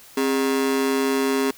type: ring-modulated tone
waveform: 45% pulse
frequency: 337.8 Hz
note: E4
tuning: 42 cents sharp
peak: -16 dBFS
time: 0.17-1.51 s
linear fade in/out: 5 ms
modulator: 71.1 Hz
effects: white hiss -47 dBFS RMS until 1.57 s